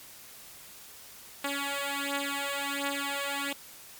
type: beating tone pair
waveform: 5% pulse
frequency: 280.2 / 281.6 Hz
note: C#4 / C#4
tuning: +19 / +27 cents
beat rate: 1.4 Hz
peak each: -22 dBFS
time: 1.44-3.53 s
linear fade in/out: 5 ms
effects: white hiss -49 dBFS RMS until 3.99 s + MP3 96 kbps